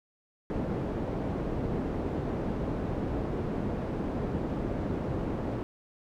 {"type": "low-pass noise", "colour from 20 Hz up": "white", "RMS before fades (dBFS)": -32, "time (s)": [0.5, 5.63], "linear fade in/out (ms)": 0, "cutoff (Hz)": 380, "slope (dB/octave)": 12, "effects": []}